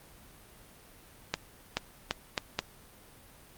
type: accelerating click train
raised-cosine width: 0.2 ms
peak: -10 dBFS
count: 5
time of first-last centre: 1.34-2.59 s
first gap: 430 ms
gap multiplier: 0.79
effects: pink hiss -55 dBFS RMS until 3.57 s + Opus 32 kbps